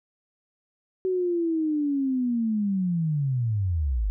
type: linear sweep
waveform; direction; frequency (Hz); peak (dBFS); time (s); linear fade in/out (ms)
sine; down; 377.2 to 46.25; -22; 1.05-4.1; 0
effects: none